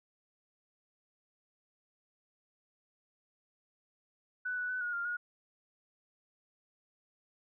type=tone with pitch steps; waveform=sine; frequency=1492 / 1478 / 1501 / 1443 / 1397 / 1442 Hz; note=F#6 / F#6 / F#6 / F#6 / F6 / F#6; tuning=+14 / -2 / +24 / -44 / 0 / -45 cents; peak=-33 dBFS; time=4.45-5.17 s; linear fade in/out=10 ms; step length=120 ms; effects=none